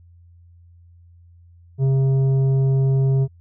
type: tone with tanh clipping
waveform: triangle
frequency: 134.5 Hz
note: C3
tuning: 48 cents sharp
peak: -16 dBFS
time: 1.78-3.28 s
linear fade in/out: 50 ms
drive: 12 dB
effects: added 86 Hz sine -46 dBFS peak until 3.4 s